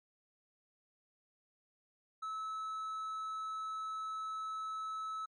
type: tone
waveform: triangle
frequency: 1300 Hz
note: E6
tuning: 24 cents flat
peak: -36 dBFS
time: 2.22-5.26 s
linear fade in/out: 10 ms
effects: MP3 48 kbps